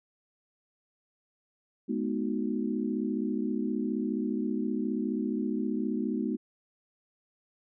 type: chord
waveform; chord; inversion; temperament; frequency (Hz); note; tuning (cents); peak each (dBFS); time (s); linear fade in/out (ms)
sine; G# minor seventh; none; equal with one note detuned; 212 / 246.9 / 311.1 / 370; G#3 / B3 / D#4 / F#4; +36 / 0 / 0 / 0; -32 / -32 / -34 / -37; 1.88-6.37; 20
effects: none